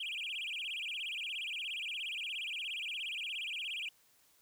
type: tone with vibrato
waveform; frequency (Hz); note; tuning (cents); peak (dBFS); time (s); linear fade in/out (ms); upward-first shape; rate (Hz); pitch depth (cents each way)
sine; 2794; F7; 0; -35; 0-3.89; 5; sine; 17; 300
effects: tanh soft clip ceiling -35 dBFS + white hiss -68 dBFS RMS until 4.41 s